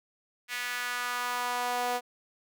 sawtooth tone with high-pass filter sweep, 245.3 Hz, B3, 12 cents flat, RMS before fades -32 dBFS, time 0.48-2.01 s, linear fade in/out 50 ms, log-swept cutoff 2000 to 630 Hz, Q 2.2, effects none

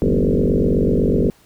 sine tone with frequency modulation, 105.5 Hz, G#2, 28 cents sharp, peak -13 dBFS, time 0.02-1.3 s, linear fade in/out 0 ms, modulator 48.1 Hz, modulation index 8, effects pink hiss -53 dBFS RMS until 1.45 s

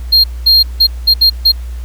triangle tone bursts at uneven times, 4217 Hz, C8, 13 cents sharp, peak -3 dBFS, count 6, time 0.12-0.24 / 0.46-0.63 / 0.8-0.87 / 1.07-1.14 / 1.21-1.3 / 1.45-1.52 s, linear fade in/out 10 ms, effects added 60 Hz sine -20 dBFS peak until 1.84 s + pink hiss -42 dBFS RMS until 1.84 s

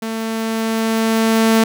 sawtooth tone with level ramp, 223.7 Hz, A3, 29 cents sharp, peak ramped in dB -18 to -6 dBFS, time 0.02-1.64 s, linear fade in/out 5 ms, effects none

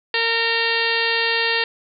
harmonic tone, 459.5 Hz, A#4, 25 cents flat, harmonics 1 / 2 / 3 / 4 / 5 / 6 / 7 / 8 / 9 / 10, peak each -26 / -28 / -33 / -22 / -31 / -24 / -29 / -28 / -29 / -29 dBFS, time 0.14-1.64 s, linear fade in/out 2 ms, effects none

